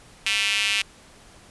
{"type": "tone with high-pass filter", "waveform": "square", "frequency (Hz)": 103.83, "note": "G#2", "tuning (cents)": 0, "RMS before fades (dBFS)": -23, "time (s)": [0.26, 0.82], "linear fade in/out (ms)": 5, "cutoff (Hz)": 2600, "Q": 3.6, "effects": ["pink hiss -50 dBFS RMS until 1.5 s", "resampled to 24000 Hz"]}